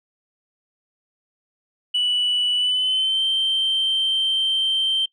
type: tone with pitch glide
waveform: sine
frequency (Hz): 2958 to 3128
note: F#7 to G7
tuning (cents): -1 to -4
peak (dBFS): -16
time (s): 1.94-5.06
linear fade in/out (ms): 10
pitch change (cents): +97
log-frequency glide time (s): 2.56-3.24
effects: noise-tail reverb RT60 0.1 s tail -22 dB re dry + tanh soft clip ceiling -15 dBFS